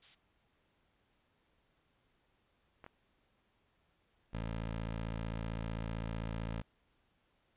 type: noise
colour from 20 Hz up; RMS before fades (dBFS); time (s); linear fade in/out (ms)
violet; -44; 0.02-0.15; 5
type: clicks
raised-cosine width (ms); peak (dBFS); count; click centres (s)
0.5; -35; 2; 2.842 / 2.864
type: tone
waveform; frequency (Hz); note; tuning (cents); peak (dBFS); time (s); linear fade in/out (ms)
15% pulse; 55.6; A1; +19; -31; 4.33-6.62; 10
effects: pink hiss -75 dBFS RMS until 7.56 s + resampled to 8000 Hz